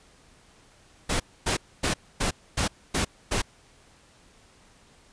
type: noise bursts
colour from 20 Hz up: pink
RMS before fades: -25 dBFS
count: 7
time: 1.09-3.42 s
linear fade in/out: 10 ms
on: 110 ms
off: 260 ms
effects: pink hiss -57 dBFS RMS until 5.12 s + resampled to 22050 Hz